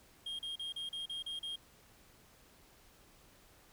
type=tone bursts; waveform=triangle; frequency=3231 Hz; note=G#7; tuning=48 cents flat; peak=-37 dBFS; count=8; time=0.26-1.559 s; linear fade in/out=5 ms; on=130 ms; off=37 ms; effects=pink hiss -63 dBFS RMS until 3.72 s